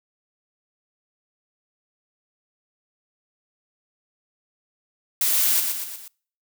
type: noise with echo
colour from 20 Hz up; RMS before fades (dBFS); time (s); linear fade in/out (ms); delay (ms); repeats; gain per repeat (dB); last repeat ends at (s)
blue; -21; 5.21-5.6; 2; 120; 4; -5; 6.08
effects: noise-tail reverb RT60 0.5 s tail -26 dB re dry